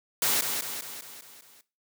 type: noise with echo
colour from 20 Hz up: white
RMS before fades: -25 dBFS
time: 0.22-0.41 s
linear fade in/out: 2 ms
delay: 200 ms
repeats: 6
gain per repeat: -5 dB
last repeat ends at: 1.61 s
effects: noise-tail reverb RT60 0.3 s tail -18 dB re dry + high-pass 150 Hz 12 dB/octave